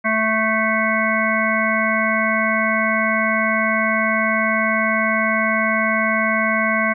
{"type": "harmonic tone", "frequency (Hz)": 220, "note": "A3", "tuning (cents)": 0, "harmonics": [1, 3, 5, 7, 9, 10], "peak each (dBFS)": [-23, -23, -23, -23, -23, -23], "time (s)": [0.04, 6.94], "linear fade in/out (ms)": 20, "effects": []}